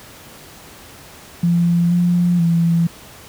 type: tone with pitch steps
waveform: sine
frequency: 171.8 / 175.4 / 168.1 Hz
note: F3 / F3 / E3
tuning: -28 / +8 / +34 cents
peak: -12 dBFS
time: 1.43-2.87 s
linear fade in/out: 5 ms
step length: 480 ms
effects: pink hiss -40 dBFS RMS until 3.28 s + high-pass 60 Hz 12 dB/octave